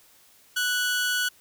sawtooth tone pair together, 1480 / 3325 Hz, F#6 / G#7, 0 / +1 cents, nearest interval octave + major second, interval 1401 cents, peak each -20 / -31 dBFS, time 0.56-1.29 s, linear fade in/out 10 ms, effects white hiss -57 dBFS RMS until 1.4 s

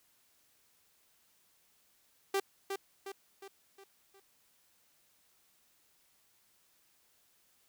sawtooth tone with echo, 392 Hz, G4, in tune, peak -25 dBFS, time 2.34-2.4 s, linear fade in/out 5 ms, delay 360 ms, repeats 5, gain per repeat -6 dB, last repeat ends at 4.2 s, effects white hiss -70 dBFS RMS until 7.68 s

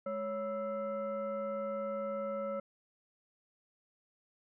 sine tone with frequency modulation, 554.4 Hz, C#5, in tune, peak -34 dBFS, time 0.06-2.6 s, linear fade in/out 5 ms, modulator 764 Hz, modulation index 0.75, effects none

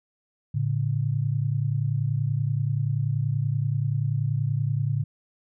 sine tone pair together, 111.65 / 142.1 Hz, A2 / C#3, +26 / +43 cents, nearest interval major third, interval 417 cents, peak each -25 dBFS, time 0.54-5.04 s, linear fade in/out 10 ms, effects none

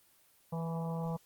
harmonic tone with a mistuned harmonic, 164.81 Hz, E3, in tune, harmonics 1 / 3 / 4 / 5 / 6 / 7, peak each -34 / -42 / -46 / -44 / -47 / -51 dBFS, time 0.52-1.17 s, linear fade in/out 10 ms, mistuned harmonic 5, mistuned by +19 cents, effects white hiss -66 dBFS RMS until 1.25 s + Opus 24 kbps

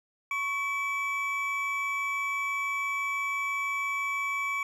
triangle tone pair together, 1108 / 2303 Hz, C#6 / D7, -1 / -34 cents, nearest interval octave + minor second, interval 1267 cents, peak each -31 / -28 dBFS, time 0.31-4.63 s, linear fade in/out 2 ms, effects none

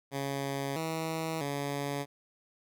10% pulse tone with pitch steps, 138.6 / 161.3 / 141.8 Hz, C#3 / E3 / C#3, 0 / -37 / +40 cents, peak -24 dBFS, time 0.11-2.06 s, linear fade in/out 50 ms, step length 650 ms, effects none

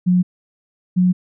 sine tone pair in turn, 180.3 / 181.55 Hz, F#3 / F#3, -45 / -33 cents, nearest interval unison, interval 12 cents, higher second, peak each -11 dBFS, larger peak neither, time 0.06-0.23 / 0.96-1.13 s, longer neither, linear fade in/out 20 ms, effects none

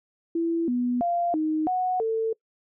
sine tone with pitch steps, 333.4 / 245.4 / 693 / 311.5 / 736 / 446.9 Hz, E4 / B3 / F5 / D#4 / F#5 / A4, +20 / -11 / -14 / +2 / -9 / +27 cents, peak -22 dBFS, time 0.35-2.33 s, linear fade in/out 5 ms, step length 330 ms, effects noise-tail reverb RT60 0.1 s tail -24 dB re dry

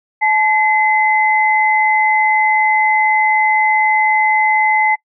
sine tone pair together, 861.3 / 2046 Hz, A5 / C7, -37 / -39 cents, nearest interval octave + minor third, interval 1498 cents, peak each -13 dBFS, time 0.21-4.96 s, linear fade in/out 20 ms, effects noise-tail reverb RT60 0.1 s tail -25 dB re dry

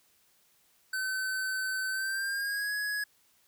square tone with pitch glide, 1527 to 1674.9 Hz, G6 to G#6, -46 to +14 cents, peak -31 dBFS, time 0.93-3.04 s, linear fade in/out 5 ms, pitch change +160 cents, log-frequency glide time 1.89-2.73 s, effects white hiss -67 dBFS RMS until 3.47 s

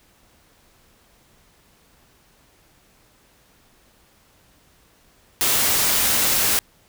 white noise, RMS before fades -19 dBFS, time 5.41-6.59 s, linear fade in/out 0 ms, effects pink hiss -57 dBFS RMS until 6.88 s

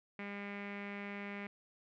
sawtooth tone with low-pass filter, 202 Hz, G#3, 48 cents flat, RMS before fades -44 dBFS, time 0.19-1.47 s, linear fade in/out 2 ms, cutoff 2200 Hz, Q 5.3, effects none

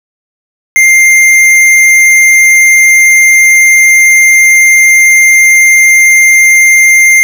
triangle tone with hard clipping, 2103 Hz, C7, 8 cents sharp, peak -3 dBFS, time 0.76-7.23 s, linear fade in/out 0 ms, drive 16 dB, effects none

